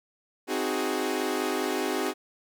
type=chord; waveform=sawtooth; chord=Ab dominant seventh; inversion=first; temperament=equal; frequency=261.6 / 311.1 / 370 / 415.3 Hz; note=C4 / Eb4 / Gb4 / Ab4; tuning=0 / 0 / 0 / 0 cents; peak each=-29 / -29 / -27 / -28 dBFS; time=0.47-2.14 s; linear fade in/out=50 ms; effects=none